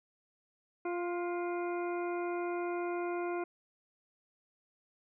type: harmonic tone with a mistuned harmonic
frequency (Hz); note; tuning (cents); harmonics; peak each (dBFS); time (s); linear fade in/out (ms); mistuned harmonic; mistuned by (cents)
349.2; F4; 0; 1 / 2 / 3 / 4 / 6 / 7; -34 / -40 / -44 / -46 / -50 / -51; 0.85-3.44; 5; 4; +24
effects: none